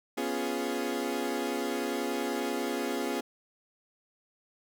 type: chord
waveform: 30% pulse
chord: C# dominant seventh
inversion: third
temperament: equal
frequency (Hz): 246.9 / 277.2 / 349.2 / 415.3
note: B3 / C#4 / E#4 / G#4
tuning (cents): 0 / 0 / 0 / 0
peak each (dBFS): -33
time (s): 0.17-3.21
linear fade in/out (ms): 10
effects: none